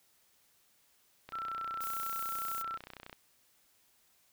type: click train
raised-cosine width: 0.3 ms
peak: -30 dBFS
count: 58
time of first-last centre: 1.29-3.129 s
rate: 31 Hz
type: tone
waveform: sine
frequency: 1340 Hz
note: E6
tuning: 28 cents sharp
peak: -36 dBFS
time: 1.32-2.78 s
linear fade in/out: 20 ms
type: noise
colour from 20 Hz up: violet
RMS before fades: -42 dBFS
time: 1.8-2.63 s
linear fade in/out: 20 ms
effects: white hiss -69 dBFS RMS until 4.32 s